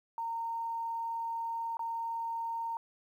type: tone with dropouts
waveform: sine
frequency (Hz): 919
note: A#5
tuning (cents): -25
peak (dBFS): -33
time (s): 0.18-2.77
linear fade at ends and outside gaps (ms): 1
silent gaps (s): 1.77-1.793
effects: 11-bit